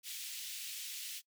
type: high-pass noise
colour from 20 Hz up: pink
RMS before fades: -44 dBFS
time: 0.03-1.22 s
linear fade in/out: 50 ms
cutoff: 2600 Hz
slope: 24 dB/octave
effects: noise-tail reverb RT60 0.1 s tail -21 dB re dry